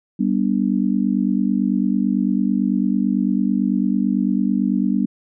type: chord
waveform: sine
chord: G major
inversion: none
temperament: just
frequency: 196 / 245 / 294 Hz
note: G3 / B3 / D4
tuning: 0 / -14 / +2 cents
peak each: -19 / -20 / -23 dBFS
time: 0.19-5.06 s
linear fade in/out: 10 ms
effects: none